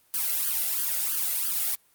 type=noise with flanger; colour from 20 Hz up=blue; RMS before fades=-27 dBFS; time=0.14-1.75 s; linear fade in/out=0 ms; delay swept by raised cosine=0.64 to 1.5 ms; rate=3 Hz; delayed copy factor=+1; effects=white hiss -63 dBFS RMS until 1.94 s + Opus 32 kbps